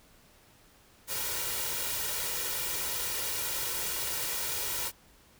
white noise with comb filter, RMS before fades -33 dBFS, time 1.07-4.92 s, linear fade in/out 50 ms, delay 2.1 ms, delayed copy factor +0.6, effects pink hiss -60 dBFS RMS until 5.39 s

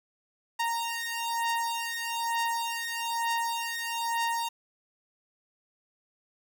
sawtooth beating tone pair, 927 / 928.1 Hz, A#5 / A#5, -10 / -8 cents, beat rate 1.1 Hz, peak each -28 dBFS, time 0.59-4.49 s, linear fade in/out 10 ms, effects none

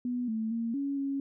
sine tone with pitch steps, 245.9 / 221.1 / 230.2 / 279.3 / 275.9 Hz, B3 / A3 / A#3 / C#4 / C#4, -7 / +9 / -22 / +13 / -8 cents, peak -29 dBFS, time 0.05-1.2 s, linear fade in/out 2 ms, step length 230 ms, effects none

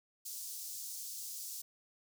pink high-pass noise, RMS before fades -44 dBFS, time 0.25-1.62 s, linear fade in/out 10 ms, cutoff 5300 Hz, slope 24 dB/octave, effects none

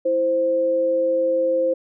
sine tone pair together, 330.3 / 523.3 Hz, E4 / C5, +4 / 0 cents, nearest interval minor sixth, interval 796 cents, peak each -27 / -17 dBFS, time 0.05-1.74 s, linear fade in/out 10 ms, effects none

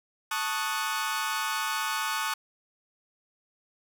sawtooth chord, D# half-diminished seventh, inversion second, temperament equal, 880 / 1108.7 / 1244.5 / 1480 Hz, A5 / C#6 / D#6 / F#6, 0 / 0 / 0 / 0 cents, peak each -30 dBFS, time 0.31-2.34 s, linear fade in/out 5 ms, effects none

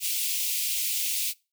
white high-pass noise, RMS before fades -28 dBFS, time 0-1.34 s, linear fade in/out 50 ms, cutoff 2300 Hz, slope 48 dB/octave, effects noise-tail reverb RT60 0.3 s tail -24 dB re dry

